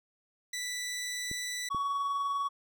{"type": "tone", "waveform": "15% pulse", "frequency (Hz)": 1975.5, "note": "B6", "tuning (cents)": 0, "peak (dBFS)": -28, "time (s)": [0.53, 1.69], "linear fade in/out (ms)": 5}
{"type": "clicks", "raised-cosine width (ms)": 3, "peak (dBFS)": -28, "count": 2, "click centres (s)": [1.314, 1.747]}
{"type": "tone with tremolo", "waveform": "triangle", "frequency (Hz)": 1122, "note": "C#6", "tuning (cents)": 21, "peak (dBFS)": -26, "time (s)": [1.7, 2.49], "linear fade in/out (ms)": 20, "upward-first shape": "sine", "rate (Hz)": 20, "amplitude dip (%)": 30}
{"effects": []}